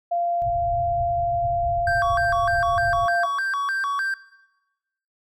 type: tone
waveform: sine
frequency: 692 Hz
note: F5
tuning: 16 cents flat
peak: -20 dBFS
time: 0.11-3.26 s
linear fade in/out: 10 ms
type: low-pass noise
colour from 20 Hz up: white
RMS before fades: -33 dBFS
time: 0.42-3.06 s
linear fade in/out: 0 ms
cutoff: 130 Hz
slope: 96 dB/octave
type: tone with vibrato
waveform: triangle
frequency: 1330 Hz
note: E6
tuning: 15 cents sharp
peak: -20 dBFS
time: 1.87-4.14 s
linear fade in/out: 2 ms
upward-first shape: square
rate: 3.3 Hz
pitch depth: 290 cents each way
effects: noise-tail reverb RT60 1.0 s tail -18 dB re dry